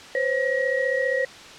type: tone cluster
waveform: sine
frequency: 507 / 542 / 1902 Hz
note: B4 / C#5 / A#6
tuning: +45 / -39 / +34 cents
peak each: -25 dBFS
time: 0.15-1.25 s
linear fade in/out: 2 ms
effects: white hiss -42 dBFS RMS until 1.58 s + low-pass 5000 Hz 12 dB/octave